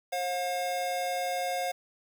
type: tone pair together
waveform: square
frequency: 536 / 716.6 Hz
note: C5 / F5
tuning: +42 / +44 cents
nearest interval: perfect fourth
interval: 502 cents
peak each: -35 / -31 dBFS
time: 0.12-1.72 s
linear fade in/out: 10 ms
effects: 9-bit